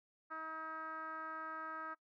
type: tone with low-pass filter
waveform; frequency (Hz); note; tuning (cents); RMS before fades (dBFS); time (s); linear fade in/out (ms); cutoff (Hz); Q
10% pulse; 318.1; D#4; +38; -45; 0.3-1.95; 20; 1400; 9.3
effects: noise-tail reverb RT60 0.1 s tail -22 dB re dry